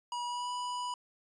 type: tone with pitch glide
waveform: square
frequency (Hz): 967 to 984.5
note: B5 to B5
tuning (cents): -37 to -6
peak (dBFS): -35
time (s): 0.12-0.94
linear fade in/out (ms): 2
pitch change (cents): +31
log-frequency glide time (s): 0.26-0.51
effects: resampled to 22050 Hz